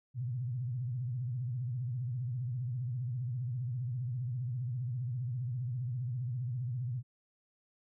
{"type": "tone with vibrato", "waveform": "sine", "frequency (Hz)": 123.47, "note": "B2", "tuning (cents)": 0, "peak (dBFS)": -33, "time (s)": [0.14, 7.03], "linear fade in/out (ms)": 50, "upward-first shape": "sine", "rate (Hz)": 15, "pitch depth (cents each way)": 140, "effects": []}